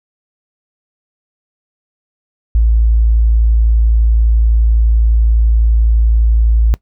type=tone with tanh clipping; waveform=triangle; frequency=55.9 Hz; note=A1; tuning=28 cents sharp; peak=-7 dBFS; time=2.55-6.74 s; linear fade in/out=0 ms; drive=4 dB; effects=noise-tail reverb RT60 0.1 s tail -20 dB re dry